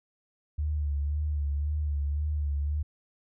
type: tone with vibrato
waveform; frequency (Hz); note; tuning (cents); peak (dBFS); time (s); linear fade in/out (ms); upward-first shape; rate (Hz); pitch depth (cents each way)
sine; 73.5; D2; +2; -26; 0.58-2.83; 10; sine; 1.9; 52
effects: none